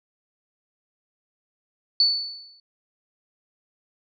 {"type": "tone with exponential decay", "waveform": "sine", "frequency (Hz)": 4472, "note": "C#8", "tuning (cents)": 14, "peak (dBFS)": -13, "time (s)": [2, 2.6], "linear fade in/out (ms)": 2, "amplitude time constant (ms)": 130, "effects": []}